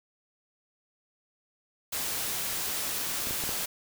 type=noise; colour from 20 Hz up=white; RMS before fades=-32 dBFS; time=1.92-3.66 s; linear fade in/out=10 ms
type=clicks; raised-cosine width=2 ms; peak=-25 dBFS; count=4; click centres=3.271 / 3.309 / 3.438 / 3.492 s
effects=none